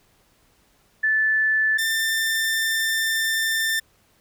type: tone pair in turn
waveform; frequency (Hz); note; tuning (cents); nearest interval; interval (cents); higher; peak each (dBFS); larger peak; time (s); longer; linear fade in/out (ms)
sine / sawtooth; 1749 / 1788.8; A6 / A6; -11 / +28; unison; 39; second; -17; neither; 1.03-1.78 / 1.78-3.8; second; 10
effects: pink hiss -61 dBFS RMS until 4.2 s